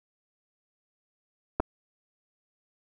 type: clicks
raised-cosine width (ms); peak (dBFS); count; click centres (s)
1; -12; 2; 1.599 / 1.602
effects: 9-bit